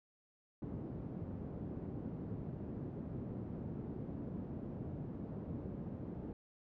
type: band-pass noise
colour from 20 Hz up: pink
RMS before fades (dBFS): -44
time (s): 0.62-6.33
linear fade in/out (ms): 2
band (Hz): 110 to 310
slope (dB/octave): 12
effects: none